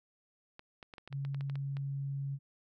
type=clicks; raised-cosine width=0.3 ms; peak=-32 dBFS; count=12; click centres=0.594 / 0.828 / 0.938 / 0.982 / 1.076 / 1.127 / 1.25 / 1.346 / 1.409 / 1.498 / 1.556 / 1.769 s
type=tone; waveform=sine; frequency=138.59 Hz; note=C#3; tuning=in tune; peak=-34 dBFS; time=1.1-2.39 s; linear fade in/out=50 ms
effects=none